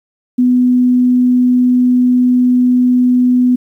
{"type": "tone", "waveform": "sine", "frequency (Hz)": 249.1, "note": "B3", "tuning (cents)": 15, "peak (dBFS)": -7, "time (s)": [0.38, 3.56], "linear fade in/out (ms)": 10, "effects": ["8-bit"]}